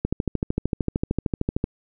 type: click train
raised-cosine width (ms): 3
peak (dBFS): -9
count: 22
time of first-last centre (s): 0.05-1.641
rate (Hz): 13.2
effects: none